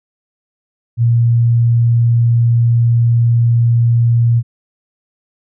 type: tone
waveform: sine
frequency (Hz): 117.6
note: A#2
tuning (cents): +16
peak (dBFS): -8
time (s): 0.97-4.43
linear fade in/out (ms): 50
effects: none

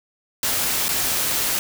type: noise with dropouts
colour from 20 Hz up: white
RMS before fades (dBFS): -22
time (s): 0.43-1.59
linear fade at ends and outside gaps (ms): 1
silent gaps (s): 0.883-0.89
effects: none

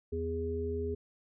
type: harmonic tone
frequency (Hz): 82.41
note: E2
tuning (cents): 0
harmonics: 1 / 3 / 5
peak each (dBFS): -36 / -41 / -34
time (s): 0.12-0.95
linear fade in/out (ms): 10
effects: none

